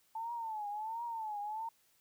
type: tone with vibrato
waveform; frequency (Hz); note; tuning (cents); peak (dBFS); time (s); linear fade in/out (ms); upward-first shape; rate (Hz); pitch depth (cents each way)
sine; 880; A5; 0; -37; 0.15-1.69; 5; triangle; 1.4; 140
effects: white hiss -71 dBFS RMS until 2 s